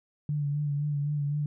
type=tone with vibrato; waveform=sine; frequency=145.8 Hz; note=D3; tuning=12 cents flat; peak=-26 dBFS; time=0.29-1.46 s; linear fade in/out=2 ms; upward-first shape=sine; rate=3.9 Hz; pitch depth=36 cents each way; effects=none